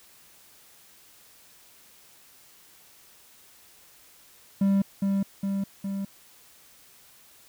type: tone with echo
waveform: triangle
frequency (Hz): 196.7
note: G3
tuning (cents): +6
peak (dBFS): -17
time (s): 4.61-4.82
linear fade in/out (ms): 5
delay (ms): 410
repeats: 3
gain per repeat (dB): -3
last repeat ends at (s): 6.05
effects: white hiss -55 dBFS RMS until 7.48 s